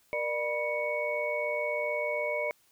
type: tone cluster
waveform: sine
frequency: 471.1 / 598 / 977 / 2226 Hz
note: A#4 / D5 / B5 / C#7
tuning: +18 / +31 / -19 / +7 cents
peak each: -37 / -31 / -39 / -33 dBFS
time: 0.13-2.51 s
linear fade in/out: 0 ms
effects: white hiss -66 dBFS RMS until 2.71 s